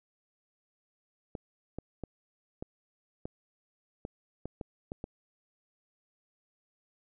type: clicks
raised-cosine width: 2 ms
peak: -24 dBFS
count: 10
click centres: 1.352 / 1.786 / 2.037 / 2.625 / 3.255 / 4.051 / 4.456 / 4.612 / 4.919 / 5.041 s
effects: none